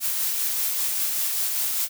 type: noise with tremolo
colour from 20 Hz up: blue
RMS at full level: -24 dBFS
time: 0-1.89 s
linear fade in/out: 50 ms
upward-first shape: sine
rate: 5.1 Hz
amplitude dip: 25%
effects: none